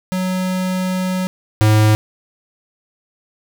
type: tone pair in turn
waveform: square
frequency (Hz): 185 / 107.56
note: F#3 / A2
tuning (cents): 0 / -39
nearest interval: major sixth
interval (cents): 939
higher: first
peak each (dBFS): -18 / -10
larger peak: second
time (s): 0.12-1.27 / 1.61-1.95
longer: first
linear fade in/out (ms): 0
effects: none